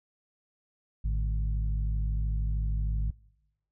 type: harmonic tone with a mistuned harmonic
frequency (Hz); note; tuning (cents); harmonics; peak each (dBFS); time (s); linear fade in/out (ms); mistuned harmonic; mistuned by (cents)
53; G#1; +36; 1 / 2 / 3 / 4; -26 / -36 / -39 / -50; 1.04-3.11; 10; 3; -110
effects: noise-tail reverb RT60 1.0 s tail -25 dB re dry